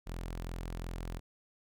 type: tone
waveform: sawtooth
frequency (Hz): 42.79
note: F1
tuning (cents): -35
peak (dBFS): -34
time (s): 0.06-1.2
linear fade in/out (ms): 20
effects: none